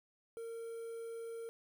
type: tone with quantisation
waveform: triangle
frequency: 459.1 Hz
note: A#4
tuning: 26 cents flat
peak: -40 dBFS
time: 0.37-1.49 s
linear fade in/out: 0 ms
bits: 10
effects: none